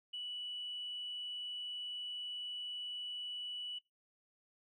sine tone, 2954 Hz, F#7, 3 cents flat, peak -39 dBFS, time 0.13-3.79 s, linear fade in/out 10 ms, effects noise-tail reverb RT60 0.2 s tail -22 dB re dry + tanh soft clip ceiling -35 dBFS

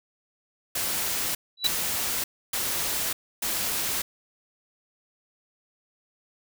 white noise bursts, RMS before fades -28 dBFS, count 4, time 0.75-4.02 s, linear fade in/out 5 ms, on 600 ms, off 290 ms
sine tone with exponential growth, 3941 Hz, B7, 4 cents flat, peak -16 dBFS, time 1.57-1.67 s, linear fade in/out 5 ms, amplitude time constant 20 ms
effects none

